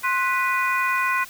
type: harmonic tone with a mistuned harmonic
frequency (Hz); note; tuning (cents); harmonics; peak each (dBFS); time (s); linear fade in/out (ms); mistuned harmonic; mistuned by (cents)
493.9; B4; 0; 2 / 3 / 4 / 5; -23 / -25 / -26 / -27; 0.03-1.25; 20; 2; +110
effects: white hiss -42 dBFS RMS until 1.29 s